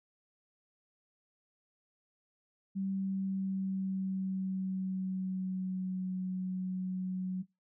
sine tone with pitch glide, 193.3 to 185.32 Hz, G3 to F#3, -24 to +3 cents, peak -32 dBFS, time 2.75-7.43 s, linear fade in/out 20 ms, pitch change -73 cents, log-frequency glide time 2.9-6.13 s, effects noise-tail reverb RT60 0.2 s tail -19 dB re dry

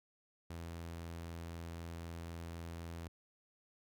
sawtooth tone, 83.9 Hz, E2, 31 cents sharp, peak -40 dBFS, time 0.5-3.08 s, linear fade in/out 5 ms, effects none

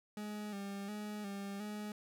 40% pulse tone with vibrato, 204.3 Hz, G#3, 28 cents flat, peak -40 dBFS, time 0.17-1.92 s, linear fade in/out 2 ms, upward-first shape square, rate 1.4 Hz, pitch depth 46 cents each way, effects none

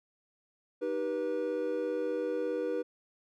triangle chord, Eb augmented, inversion none, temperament just, 311.1 / 388.9 / 486.1 Hz, Eb4 / G4 / B4, 0 / -14 / -28 cents, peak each -35 / -35 / -30 dBFS, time 0.81-2.83 s, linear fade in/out 20 ms, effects none

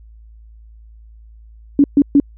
sine tone bursts, 283.4 Hz, C#4, 38 cents sharp, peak -6 dBFS, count 3, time 1.79-2.2 s, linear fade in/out 2 ms, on 50 ms, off 130 ms, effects added 55 Hz sine -39 dBFS peak until 2.37 s

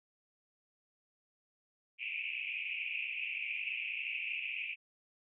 white band-pass noise, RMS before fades -39 dBFS, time 1.98-4.76 s, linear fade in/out 50 ms, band 2300 to 2700 Hz, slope 96 dB/octave, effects none

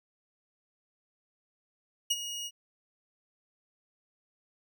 25% pulse tone with ADSR envelope, 2880 Hz, F#7, 47 cents flat, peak -20 dBFS, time 2.1-2.51 s, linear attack 10 ms, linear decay 38 ms, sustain -12 dB, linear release 49 ms, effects none

